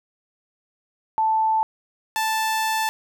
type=tone pair in turn; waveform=sine / sawtooth; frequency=880 / 880 Hz; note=A5 / A5; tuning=0 / 0 cents; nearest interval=unison; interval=0 cents; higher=neither; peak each=-17 dBFS; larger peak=neither; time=1.18-1.63 / 2.16-2.89 s; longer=second; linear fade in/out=0 ms; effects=none